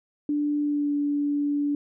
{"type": "tone with pitch glide", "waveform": "sine", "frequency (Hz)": [293.7, 289.3], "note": ["D4", "D4"], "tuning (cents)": [0, -26], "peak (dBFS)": -22, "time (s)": [0.29, 1.75], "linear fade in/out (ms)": 2, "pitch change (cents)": -26, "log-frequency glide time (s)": [0.61, 0.93], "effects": []}